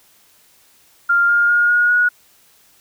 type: tone with pitch steps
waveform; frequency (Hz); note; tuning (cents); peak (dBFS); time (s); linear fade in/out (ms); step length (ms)
sine; 1396.9 / 1411.5 / 1426.3 / 1441.2 / 1456.2; F6 / F6 / F6 / F#6 / F#6; 0 / +18 / +36 / -46 / -28; -11; 1.09-2.09; 10; 200
effects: white hiss -53 dBFS RMS until 2.8 s